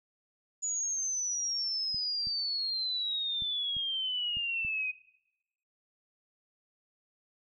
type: exponential sweep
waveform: sine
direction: down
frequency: 6920 to 2489 Hz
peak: -30 dBFS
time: 0.62-4.92 s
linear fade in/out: 20 ms
type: clicks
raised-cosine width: 5 ms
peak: -35 dBFS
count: 6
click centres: 1.945 / 2.271 / 3.422 / 3.767 / 4.37 / 4.649 s
effects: noise-tail reverb RT60 0.9 s tail -21 dB re dry